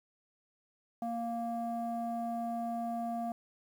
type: tone with low-pass filter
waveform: square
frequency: 233.1 Hz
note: A#3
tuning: in tune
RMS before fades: -36 dBFS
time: 1.02-3.32 s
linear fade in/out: 2 ms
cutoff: 800 Hz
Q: 9.1
effects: 10-bit